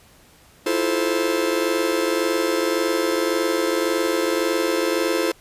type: chord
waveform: 45% pulse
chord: F major seventh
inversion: third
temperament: just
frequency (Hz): 327.4 / 349.2 / 436.5 / 523.8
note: E4 / F4 / A4 / C5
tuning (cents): -12 / 0 / -14 / +2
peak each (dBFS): -25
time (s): 0.66-5.32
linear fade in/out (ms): 5
effects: pink hiss -52 dBFS RMS until 5.4 s + resampled to 32000 Hz